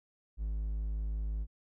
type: tone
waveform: triangle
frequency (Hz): 52.8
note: G#1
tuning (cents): +29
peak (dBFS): -30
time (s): 0.37-1.47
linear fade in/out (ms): 50
effects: none